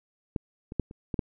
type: clicks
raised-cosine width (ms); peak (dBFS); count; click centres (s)
3; -16 / -25 / -12 / -30 / -17 / -13; 6; 0.362 / 0.721 / 0.797 / 0.911 / 1.142 / 1.192
effects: none